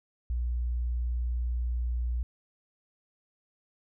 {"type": "tone with vibrato", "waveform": "sine", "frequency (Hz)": 60.1, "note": "B1", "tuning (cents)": -46, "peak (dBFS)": -27, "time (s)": [0.3, 2.23], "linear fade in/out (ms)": 0, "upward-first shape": "sine", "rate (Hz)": 20, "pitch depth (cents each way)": 18, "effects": []}